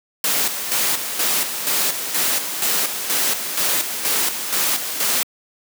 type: noise with tremolo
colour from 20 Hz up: white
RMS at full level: -19 dBFS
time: 0.24-5.23 s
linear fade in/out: 2 ms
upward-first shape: square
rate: 2.1 Hz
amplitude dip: 55%
effects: high-pass 200 Hz 12 dB/octave